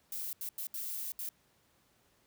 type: noise bursts at uneven times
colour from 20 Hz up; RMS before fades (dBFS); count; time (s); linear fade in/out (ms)
violet; -39; 5; 0.12-0.33 / 0.41-0.49 / 0.58-0.67 / 0.74-1.12 / 1.19-1.29; 2
effects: pink hiss -70 dBFS RMS until 2.26 s + high-pass 60 Hz 12 dB/octave